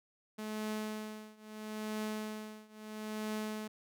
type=tone with tremolo; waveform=sawtooth; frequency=215 Hz; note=A3; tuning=40 cents flat; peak=-31 dBFS; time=0.38-3.68 s; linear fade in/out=10 ms; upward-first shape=triangle; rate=0.76 Hz; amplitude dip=95%; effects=none